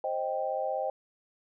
sine chord, C minor, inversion none, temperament equal with one note detuned, 526.3 / 622.3 / 784 Hz, C5 / Eb5 / G5, +10 / 0 / 0 cents, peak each -33 dBFS, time 0.04-0.9 s, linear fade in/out 2 ms, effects none

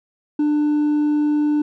sine tone with hard clipping, 297.5 Hz, D4, 22 cents sharp, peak -16 dBFS, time 0.39-1.62 s, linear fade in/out 5 ms, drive 2 dB, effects none

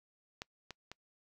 clicks, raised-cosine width 0.2 ms, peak -23 / -27 / -28 dBFS, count 3, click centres 0.419 / 0.707 / 0.916 s, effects noise-tail reverb RT60 0.1 s tail -26 dB re dry

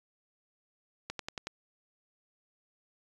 click train, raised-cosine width 0.2 ms, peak -19 dBFS, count 5, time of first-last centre 1.1-1.47 s, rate 10.8 Hz, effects resampled to 24000 Hz

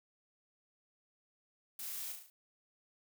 blue noise with echo, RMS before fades -44 dBFS, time 1.79-2.12 s, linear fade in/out 2 ms, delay 36 ms, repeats 5, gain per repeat -4 dB, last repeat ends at 2.3 s, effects none

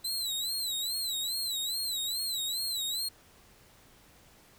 sawtooth tone with vibrato, 3992 Hz, B7, 18 cents sharp, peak -28 dBFS, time 0.04-3.09 s, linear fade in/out 10 ms, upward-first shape sine, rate 2.4 Hz, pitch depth 120 cents each way, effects pink hiss -59 dBFS RMS until 4.58 s

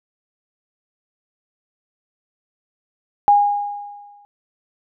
sine tone with exponential decay, 818 Hz, G#5, 26 cents flat, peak -7 dBFS, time 3.28-4.25 s, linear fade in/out 0 ms, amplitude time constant 210 ms, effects none

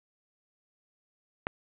click, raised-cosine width 0.5 ms, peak -14 dBFS, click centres 1.469 s, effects resampled to 8000 Hz + 8-bit

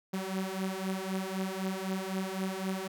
sawtooth beating tone pair, 187.8 / 191.7 Hz, F#3 / G3, +26 / -38 cents, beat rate 3.9 Hz, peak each -32 / -31 dBFS, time 0.13-2.88 s, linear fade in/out 10 ms, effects none

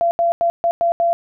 sine tone bursts at uneven times, 682 Hz, F5, 41 cents flat, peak -13 dBFS, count 6, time 0.01-0.11 / 0.19-0.32 / 0.41-0.5 / 0.64-0.71 / 0.81-0.92 / 1-1.13 s, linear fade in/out 0 ms, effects none

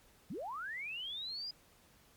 sine linear sweep, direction up, 138.59 to 4978 Hz, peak -39 dBFS, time 0.3-1.51 s, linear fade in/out 5 ms, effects pink hiss -65 dBFS RMS until 2.16 s + MP3 96 kbps

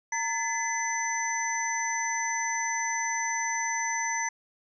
sine tone cluster, 920 / 1723 / 2023 / 6040 Hz, A#5 / A6 / B6 / F#8, -23 / -37 / +41 / +35 cents, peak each -31 / -37 / -32 / -32 dBFS, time 0.12-4.29 s, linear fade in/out 5 ms, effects none

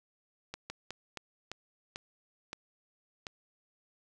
slowing click train, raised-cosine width 0.2 ms, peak -22 dBFS, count 8, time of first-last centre 0.54-3.268 s, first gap 160 ms, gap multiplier 1.29, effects none

